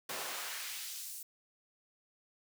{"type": "noise with high-pass filter sweep", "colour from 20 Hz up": "pink", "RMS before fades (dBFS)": -42, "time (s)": [0.09, 1.23], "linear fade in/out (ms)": 5, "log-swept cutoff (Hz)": [370, 9200], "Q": 0.76, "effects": []}